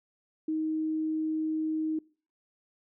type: tone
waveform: sine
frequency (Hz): 314.1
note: D#4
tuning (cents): +16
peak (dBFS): -27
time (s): 0.48-1.99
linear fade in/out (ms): 5
effects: noise-tail reverb RT60 0.4 s tail -23 dB re dry